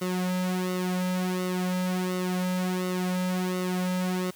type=tone with flanger; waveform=sawtooth; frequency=182.7 Hz; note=F#3; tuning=22 cents flat; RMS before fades=-28 dBFS; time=0.01-4.31 s; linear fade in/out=10 ms; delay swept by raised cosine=1.2 to 2.8 ms; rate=1.4 Hz; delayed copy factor=-0.75; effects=white hiss -52 dBFS RMS until 4.35 s